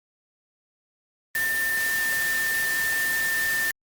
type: tone in noise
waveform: sine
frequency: 1794 Hz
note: A6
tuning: 33 cents sharp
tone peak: -23 dBFS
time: 1.35-3.71 s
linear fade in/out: 2 ms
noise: white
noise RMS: -31 dBFS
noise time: 1.35-3.71 s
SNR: +5 dB
effects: Opus 24 kbps